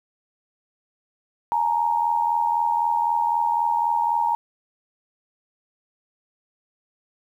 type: tone pair together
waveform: sine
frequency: 848 / 931.9 Hz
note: G#5 / A#5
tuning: +36 / -1 cents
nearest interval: major second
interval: 163 cents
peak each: -24 / -20 dBFS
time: 1.52-4.35 s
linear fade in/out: 0 ms
effects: 9-bit